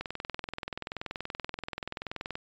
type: click train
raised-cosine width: 0.3 ms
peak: -19 dBFS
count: 50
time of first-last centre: 0.01-2.354 s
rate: 20.9 Hz
effects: resampled to 16000 Hz